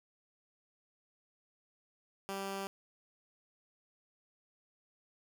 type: tone pair together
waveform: 10% pulse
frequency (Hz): 195.6 / 391.2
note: G3 / G4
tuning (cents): -4 / -4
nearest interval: octave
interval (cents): 1200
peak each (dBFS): -31 / -40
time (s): 2.29-2.67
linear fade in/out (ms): 0
effects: none